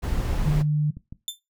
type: noise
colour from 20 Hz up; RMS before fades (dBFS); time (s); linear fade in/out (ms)
brown; -25; 0.02-0.63; 20
type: tone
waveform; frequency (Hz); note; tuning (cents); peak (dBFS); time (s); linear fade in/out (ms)
sine; 150; D3; +37; -19; 0.45-0.91; 10
type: clicks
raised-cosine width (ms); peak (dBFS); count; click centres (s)
5; -25; 2; 0.97 / 1.125
type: tone with exponential decay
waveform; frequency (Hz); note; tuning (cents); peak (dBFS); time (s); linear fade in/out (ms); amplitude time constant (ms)
sawtooth; 3549; A7; +14; -21; 1.28-1.39; 1; 23
effects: noise-tail reverb RT60 0.2 s tail -17 dB re dry